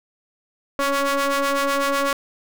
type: ring-modulated tone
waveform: sawtooth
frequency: 280 Hz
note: C#4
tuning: 18 cents sharp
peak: -12 dBFS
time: 0.79-2.13 s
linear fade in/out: 2 ms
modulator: 836 Hz
effects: none